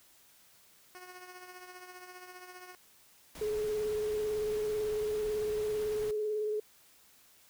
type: tone with tremolo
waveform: 10% pulse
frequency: 363.7 Hz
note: F#4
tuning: 30 cents flat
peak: -37 dBFS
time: 0.95-2.75 s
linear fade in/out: 0 ms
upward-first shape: triangle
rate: 15 Hz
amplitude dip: 60%
type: noise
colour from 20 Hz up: pink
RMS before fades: -47 dBFS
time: 3.35-6.11 s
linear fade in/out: 2 ms
type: tone with vibrato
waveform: sine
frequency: 425.2 Hz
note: G#4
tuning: 41 cents sharp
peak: -30 dBFS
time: 3.41-6.6 s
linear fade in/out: 5 ms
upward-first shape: triangle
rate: 18 Hz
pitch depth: 30 cents each way
effects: white hiss -62 dBFS RMS until 7.49 s